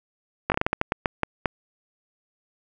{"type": "slowing click train", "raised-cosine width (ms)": 0.5, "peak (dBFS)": -6, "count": 12, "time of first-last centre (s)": [0.5, 1.458], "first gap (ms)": 19, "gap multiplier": 1.28, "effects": []}